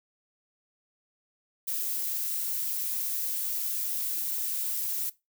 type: noise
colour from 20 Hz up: violet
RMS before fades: -31 dBFS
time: 1.67-5.1 s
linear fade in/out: 10 ms
effects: noise-tail reverb RT60 0.2 s tail -18 dB re dry